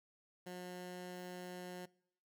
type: tone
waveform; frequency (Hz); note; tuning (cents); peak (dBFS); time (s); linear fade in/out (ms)
15% pulse; 180.2; F#3; -45; -39; 0.46-1.86; 10
effects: noise-tail reverb RT60 0.7 s tail -24 dB re dry